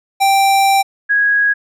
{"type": "tone pair in turn", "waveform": ["square", "sine"], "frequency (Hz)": [784, 1655], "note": ["G5", "G#6"], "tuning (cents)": [0, -6], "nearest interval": "octave + minor second", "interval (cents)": 1294, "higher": "second", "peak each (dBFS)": -10, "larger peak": "neither", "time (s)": [[0.2, 0.83], [1.09, 1.54]], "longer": "first", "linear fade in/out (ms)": 20, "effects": ["resampled to 32000 Hz"]}